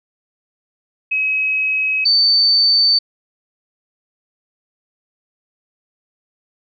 sine tone pair in turn, 2550 / 4553 Hz, D#7 / C#8, +42 / +45 cents, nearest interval minor seventh, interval 1003 cents, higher second, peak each -15 / -10 dBFS, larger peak second, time 1.11-2.05 / 2.05-2.99 s, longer neither, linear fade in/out 10 ms, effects none

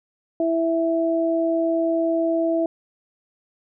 sine tone pair together, 330.1 / 659.3 Hz, E4 / E5, +2 / 0 cents, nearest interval octave, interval 1198 cents, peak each -21 dBFS, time 0.4-2.66 s, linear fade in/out 2 ms, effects none

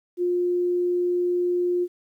sine tone, 354.7 Hz, F4, 27 cents sharp, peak -20 dBFS, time 0.17-1.88 s, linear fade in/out 50 ms, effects 10-bit

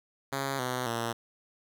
5% pulse tone with pitch steps, 136.9 / 126.27 / 116.46 Hz, C#3 / B2 / A#2, -21 / +39 / -1 cents, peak -19 dBFS, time 0.32-1.13 s, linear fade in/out 10 ms, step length 270 ms, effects none

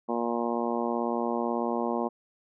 harmonic tone, 118.1 Hz, A#2, 23 cents sharp, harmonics 2 / 3 / 4 / 5 / 6 / 7 / 8 / 9, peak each -31 / -33 / -34 / -35 / -36 / -36 / -37 / -38 dBFS, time 0.08-2.09 s, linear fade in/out 20 ms, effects none

